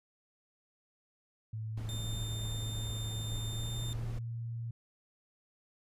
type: tone with pitch glide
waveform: sine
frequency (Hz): 109.9 to 116.03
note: A2 to A#2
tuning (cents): -2 to -8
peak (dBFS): -36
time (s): 1.53-4.71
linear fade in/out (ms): 5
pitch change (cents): +94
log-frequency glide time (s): 3.46-3.75
type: noise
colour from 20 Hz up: brown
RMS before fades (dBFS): -42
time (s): 1.77-4.19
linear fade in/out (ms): 5
type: tone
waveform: sawtooth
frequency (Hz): 3600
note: A7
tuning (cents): +39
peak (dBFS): -39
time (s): 1.89-3.93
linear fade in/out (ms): 0
effects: resampled to 32000 Hz